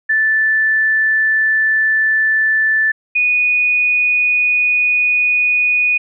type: tone pair in turn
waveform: sine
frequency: 1757 / 2475 Hz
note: A6 / D#7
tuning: -3 / -10 cents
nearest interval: tritone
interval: 593 cents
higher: second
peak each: -11 dBFS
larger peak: neither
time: 0.09-2.92 / 3.15-5.98 s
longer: neither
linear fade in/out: 10 ms
effects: none